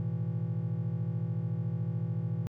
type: chord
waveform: triangle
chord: A suspended second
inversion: none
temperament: just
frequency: 110 / 123.75 / 165 Hz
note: A2 / B2 / E3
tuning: 0 / +4 / +2 cents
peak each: -32 dBFS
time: 0-2.47 s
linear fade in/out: 0 ms
effects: tanh soft clip ceiling -20 dBFS